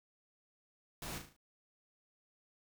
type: noise with echo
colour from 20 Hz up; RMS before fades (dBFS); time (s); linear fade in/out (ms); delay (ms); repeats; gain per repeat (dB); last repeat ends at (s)
pink; -44; 1.02-1.18; 2; 37; 5; -6; 1.365
effects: none